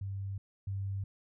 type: tone pair in turn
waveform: sine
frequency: 98 / 98 Hz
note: G2 / G2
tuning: 0 / 0 cents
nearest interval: unison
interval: 0 cents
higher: neither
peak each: -35 / -33 dBFS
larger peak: second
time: 0.01-0.38 / 0.67-1.04 s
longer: neither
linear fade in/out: 5 ms
effects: none